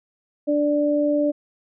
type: tone pair together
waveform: sine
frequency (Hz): 293.7 / 587.4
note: D4 / D5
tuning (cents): 0 / 0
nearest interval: octave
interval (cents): 1200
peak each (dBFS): -20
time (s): 0.47-1.32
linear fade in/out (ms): 20
effects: none